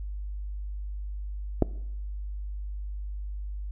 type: clicks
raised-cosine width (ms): 2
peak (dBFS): -7 / -17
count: 2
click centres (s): 1.623 / 1.626
effects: noise-tail reverb RT60 0.8 s tail -20 dB re dry + added 50 Hz sine -32 dBFS peak until 3.71 s